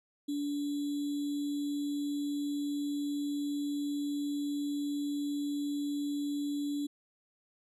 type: tone with sample-and-hold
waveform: sine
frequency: 288.6 Hz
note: D4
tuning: 30 cents flat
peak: -31 dBFS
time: 0.28-6.87 s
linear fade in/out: 10 ms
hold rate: 3675 Hz
effects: resampled to 32000 Hz